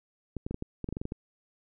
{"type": "clicks", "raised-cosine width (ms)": 3, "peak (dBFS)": -21, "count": 12, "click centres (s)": [0.367, 0.465, 0.51, 0.544, 0.624, 0.843, 0.889, 0.926, 0.969, 1.015, 1.054, 1.121], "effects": []}